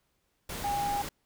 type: tone in noise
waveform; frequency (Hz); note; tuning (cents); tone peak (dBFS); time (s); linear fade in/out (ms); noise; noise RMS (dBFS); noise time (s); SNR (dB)
sine; 813; G#5; -37; -28; 0.64-1.02; 5; pink; -38; 0.49-1.09; +7
effects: pink hiss -75 dBFS RMS until 1.25 s